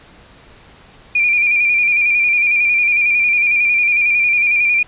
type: tone with vibrato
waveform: sine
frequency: 2401 Hz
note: D7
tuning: 38 cents sharp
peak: -11 dBFS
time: 1.15-4.83 s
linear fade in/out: 5 ms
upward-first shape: square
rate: 11 Hz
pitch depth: 35 cents each way
effects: pink hiss -44 dBFS RMS until 4.87 s + resampled to 8000 Hz